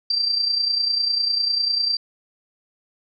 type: tone with amplitude modulation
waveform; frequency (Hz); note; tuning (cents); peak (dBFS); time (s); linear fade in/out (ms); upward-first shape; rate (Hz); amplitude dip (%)
sine; 4699; D8; 0; -16; 0.1-1.97; 5; sine; 30; 55
effects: none